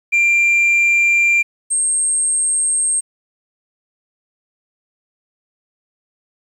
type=tone pair in turn; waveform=sine; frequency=2377 / 8471 Hz; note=D7 / C9; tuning=+20 / +20 cents; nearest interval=octave + minor seventh; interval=2200 cents; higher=second; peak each=-8 / -13 dBFS; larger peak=first; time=0.12-1.43 / 1.7-3.01 s; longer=neither; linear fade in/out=20 ms; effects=tanh soft clip ceiling -10 dBFS + 8-bit